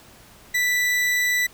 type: tone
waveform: 40% pulse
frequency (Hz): 1975.5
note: B6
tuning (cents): 0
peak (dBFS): -18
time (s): 0.54-1.47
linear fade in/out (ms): 10
effects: pink hiss -49 dBFS RMS until 1.53 s